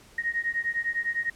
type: beating tone pair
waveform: sine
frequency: 1864.7 / 1874.6 Hz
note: A#6 / A#6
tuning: 0 / +9 cents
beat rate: 9.9 Hz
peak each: -29 dBFS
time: 0.18-1.3 s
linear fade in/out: 5 ms
effects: pink hiss -54 dBFS RMS until 1.35 s + low-pass 11000 Hz 12 dB/octave